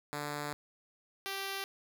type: tone pair in turn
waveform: 5% pulse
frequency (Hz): 146.83 / 390.9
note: D3 / G4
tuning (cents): 0 / -5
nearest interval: octave + perfect fourth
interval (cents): 1695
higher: second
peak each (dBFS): -25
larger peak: neither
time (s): 0.13-0.53 / 1.26-1.64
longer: first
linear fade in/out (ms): 0
effects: none